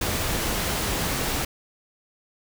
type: noise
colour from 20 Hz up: pink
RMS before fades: -26 dBFS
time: 0.01-1.45 s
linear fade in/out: 5 ms
effects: none